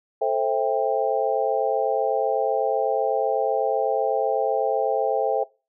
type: chord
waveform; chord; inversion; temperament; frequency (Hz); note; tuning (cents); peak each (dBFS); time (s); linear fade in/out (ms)
sine; A minor seventh; none; just; 440 / 528 / 660 / 792; A4 / C5 / E5 / G5; 0 / +16 / +2 / +18; -25; 0.21-5.44; 10
effects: noise-tail reverb RT60 0.3 s tail -22 dB re dry